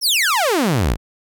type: exponential sweep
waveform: sawtooth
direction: down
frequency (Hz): 5780 to 43.65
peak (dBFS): -11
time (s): 0.01-0.97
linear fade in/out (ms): 50
effects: none